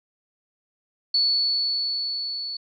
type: tone with level ramp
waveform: sine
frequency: 4435 Hz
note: C#8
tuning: in tune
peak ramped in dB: -17 to -29 dBFS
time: 1.14-2.57 s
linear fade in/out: 5 ms
effects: none